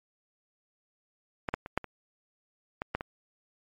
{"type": "clicks", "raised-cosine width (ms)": 0.5, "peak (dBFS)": [-15, -12, -24, -11, -25, -17, -13, -19], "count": 8, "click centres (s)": [1.488, 1.54, 1.661, 1.776, 1.843, 2.819, 2.95, 3.009], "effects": ["MP3 64 kbps"]}